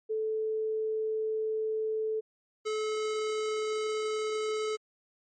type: tone pair in turn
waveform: sine / square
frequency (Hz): 437 / 431.5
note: A4 / A4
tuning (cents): -12 / -34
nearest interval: unison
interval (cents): 22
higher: first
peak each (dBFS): -28 / -30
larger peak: first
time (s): 0.09-2.21 / 2.65-4.77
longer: neither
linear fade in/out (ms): 20
effects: MP3 32 kbps